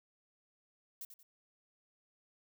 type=noise with echo; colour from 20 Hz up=violet; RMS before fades=-45 dBFS; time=1.01-1.05 s; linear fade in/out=2 ms; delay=90 ms; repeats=2; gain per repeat=-9 dB; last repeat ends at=1.23 s; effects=none